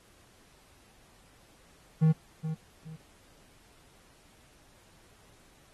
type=tone with echo; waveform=triangle; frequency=158.3 Hz; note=D#3; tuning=30 cents sharp; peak=-17 dBFS; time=2.01-2.13 s; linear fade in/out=20 ms; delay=420 ms; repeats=2; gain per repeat=-11 dB; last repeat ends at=2.97 s; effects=pink hiss -61 dBFS RMS until 5.73 s + AAC 32 kbps